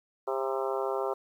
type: harmonic tone with a mistuned harmonic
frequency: 133.3 Hz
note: C3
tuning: 33 cents sharp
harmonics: 3 / 4 / 5 / 6 / 7 / 8 / 9 / 10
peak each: -32 / -34 / -36 / -38 / -39 / -40 / -41 / -42 dBFS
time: 0.27-1.14 s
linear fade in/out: 10 ms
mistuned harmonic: 8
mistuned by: -39 cents
effects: 10-bit